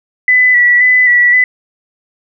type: tone with vibrato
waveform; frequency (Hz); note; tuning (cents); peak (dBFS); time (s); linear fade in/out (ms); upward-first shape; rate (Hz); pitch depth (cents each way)
sine; 1975.5; B6; 0; -5; 0.28-1.44; 2; square; 1.9; 24
effects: none